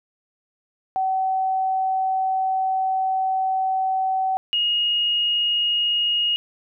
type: tone pair in turn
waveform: sine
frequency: 760 / 2869 Hz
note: F#5 / F7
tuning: +46 / +46 cents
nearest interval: octave + major seventh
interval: 2300 cents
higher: second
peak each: -19 / -18 dBFS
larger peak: second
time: 0.96-4.37 / 4.53-6.36 s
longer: first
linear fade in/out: 0 ms
effects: none